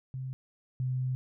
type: tone pair in turn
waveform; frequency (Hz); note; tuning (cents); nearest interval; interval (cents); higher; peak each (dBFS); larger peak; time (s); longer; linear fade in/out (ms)
sine; 130.81 / 128.41; C3 / C3; 0 / -32; unison; 32; first; -34 / -28; second; 0.14-0.33 / 0.8-1.15; second; 0
effects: none